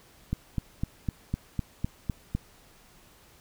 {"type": "click train", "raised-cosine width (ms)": 5, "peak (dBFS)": -15, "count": 9, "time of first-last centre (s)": [0.33, 2.35], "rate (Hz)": 3.96, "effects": ["pink hiss -57 dBFS RMS until 3.4 s"]}